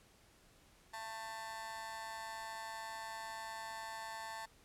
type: tone with amplitude modulation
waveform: 30% pulse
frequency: 889 Hz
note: A5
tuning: 18 cents sharp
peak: -37 dBFS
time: 0.93-4.46 s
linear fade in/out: 10 ms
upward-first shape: sine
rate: 214 Hz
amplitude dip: 90%
effects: pink hiss -66 dBFS RMS until 4.64 s + low-pass 12000 Hz 12 dB/octave